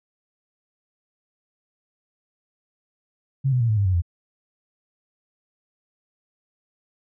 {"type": "tone with pitch steps", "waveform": "sine", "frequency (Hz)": [135.4, 125.61, 116.52, 108.09, 100.27, 93.02, 86.29], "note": ["C#3", "B2", "A#2", "A2", "G2", "F#2", "F2"], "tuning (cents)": [-40, 30, 0, -30, 40, 10, -20], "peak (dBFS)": -17, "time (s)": [3.44, 4.021], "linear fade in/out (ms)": 20, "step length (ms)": 83, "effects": []}